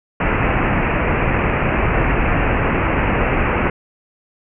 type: low-pass noise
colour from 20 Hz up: pink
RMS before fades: -17 dBFS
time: 0.2-3.7 s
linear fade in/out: 5 ms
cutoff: 2700 Hz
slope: 96 dB/octave
effects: none